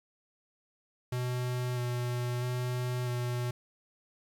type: tone with vibrato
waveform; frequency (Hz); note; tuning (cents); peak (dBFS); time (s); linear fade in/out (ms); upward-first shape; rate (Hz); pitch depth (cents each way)
square; 123.47; B2; 0; -31; 1.12-3.51; 5; square; 0.77; 14
effects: 10-bit